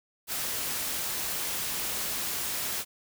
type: noise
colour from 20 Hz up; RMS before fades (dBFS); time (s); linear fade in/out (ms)
white; -32; 0.27-2.85; 50
effects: none